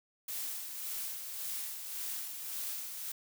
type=noise with tremolo; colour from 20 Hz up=blue; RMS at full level=-38 dBFS; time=0.28-3.12 s; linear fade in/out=5 ms; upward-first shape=sine; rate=1.8 Hz; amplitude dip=45%; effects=none